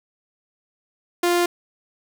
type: tone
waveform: sawtooth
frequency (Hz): 349.5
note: F4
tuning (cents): +1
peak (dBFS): -13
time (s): 1.23-1.46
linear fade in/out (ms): 5
effects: 7-bit